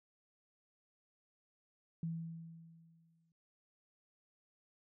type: tone with exponential decay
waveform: sine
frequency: 164.81 Hz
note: E3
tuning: in tune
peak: -35 dBFS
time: 2.03-3.32 s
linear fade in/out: 2 ms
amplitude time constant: 280 ms
effects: none